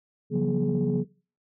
sine tone cluster, 139.1 / 172.3 / 187.5 / 240.7 / 420.5 Hz, C#3 / F3 / F#3 / B3 / G#4, +6 / -23 / +23 / -44 / +22 cents, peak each -28 dBFS, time 0.3-1.05 s, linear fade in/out 50 ms, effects noise-tail reverb RT60 0.4 s tail -23 dB re dry + tanh soft clip ceiling -15 dBFS

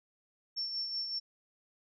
sine tone with tremolo, 5430 Hz, F8, 50 cents flat, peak -32 dBFS, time 0.56-1.2 s, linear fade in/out 20 ms, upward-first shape sine, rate 5.3 Hz, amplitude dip 45%, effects none

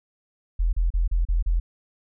sine tone bursts, 42.07 Hz, E1, 36 cents sharp, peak -18 dBFS, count 6, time 0.59-1.6 s, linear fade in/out 10 ms, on 140 ms, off 34 ms, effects none

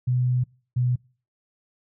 sine tone pair in turn, 125.2 / 124.12 Hz, B2 / B2, +24 / +9 cents, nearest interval unison, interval 15 cents, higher first, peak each -19 dBFS, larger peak neither, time 0.07-0.44 / 0.76-0.96 s, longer first, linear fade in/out 10 ms, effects noise-tail reverb RT60 0.4 s tail -25 dB re dry

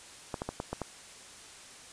clicks, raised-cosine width 1 ms, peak -19 dBFS, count 6, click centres 0.342 / 0.419 / 0.49 / 0.601 / 0.73 / 0.817 s, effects white hiss -50 dBFS RMS until 1.92 s + resampled to 22050 Hz

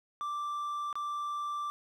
triangle tone with dropouts, 1174.7 Hz, D6, in tune, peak -31 dBFS, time 0.21-1.7 s, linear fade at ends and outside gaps 0 ms, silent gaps 0.928-0.955 s, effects none

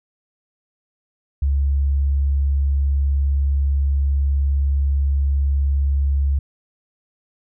sine tone, 69.6 Hz, C#2, 8 cents sharp, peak -15 dBFS, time 1.42-6.39 s, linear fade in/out 5 ms, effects none

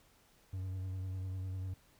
triangle tone with vibrato, 93.7 Hz, F#2, 22 cents sharp, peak -35 dBFS, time 0.53-1.74 s, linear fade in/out 5 ms, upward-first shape sine, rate 10 Hz, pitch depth 25 cents each way, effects pink hiss -67 dBFS RMS until 1.99 s

